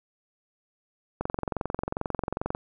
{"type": "click train", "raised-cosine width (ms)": 1, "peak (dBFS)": -14, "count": 31, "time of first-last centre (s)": [1.21, 2.549], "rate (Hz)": 22.4, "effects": []}